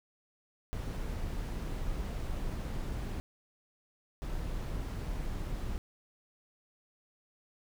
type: noise bursts at uneven times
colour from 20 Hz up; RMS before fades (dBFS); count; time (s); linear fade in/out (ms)
brown; -36; 2; 0.73-3.2 / 4.22-5.78; 0
effects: none